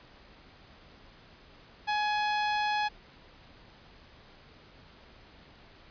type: tone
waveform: sawtooth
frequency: 840 Hz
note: G#5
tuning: 19 cents sharp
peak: -23 dBFS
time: 1.87-2.89 s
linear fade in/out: 20 ms
effects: pink hiss -55 dBFS RMS until 5.9 s + resampled to 11025 Hz